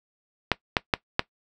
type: clicks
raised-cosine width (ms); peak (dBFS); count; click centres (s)
0.3; -3; 4; 0.517 / 0.768 / 0.938 / 1.194
effects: noise-tail reverb RT60 0.1 s tail -19 dB re dry